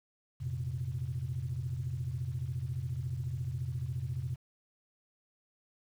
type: chord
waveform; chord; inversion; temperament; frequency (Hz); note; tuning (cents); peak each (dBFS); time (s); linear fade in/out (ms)
sine; F suspended fourth; none; equal; 87.31 / 116.54 / 130.81; F2 / Bb2 / C3; 0 / 0 / 0; -39 / -38 / -35; 0.4-4.36; 20
effects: tanh soft clip ceiling -26 dBFS + 10-bit